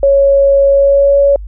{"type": "tone with pitch glide", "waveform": "sine", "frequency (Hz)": [554.4, 561.5], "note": ["C#5", "C#5"], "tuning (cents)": [0, 22], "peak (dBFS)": -5, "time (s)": [0.03, 1.36], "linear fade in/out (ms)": 2, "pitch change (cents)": 22, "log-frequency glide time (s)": [0.69, 1.18], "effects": ["added 50 Hz sine -23 dBFS peak until 1.47 s"]}